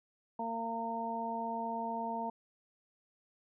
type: harmonic tone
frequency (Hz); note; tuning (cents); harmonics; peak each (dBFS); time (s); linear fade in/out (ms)
229; A#3; -31; 1 / 2 / 3 / 4; -41 / -45 / -40 / -37; 0.39-2.3; 5
effects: none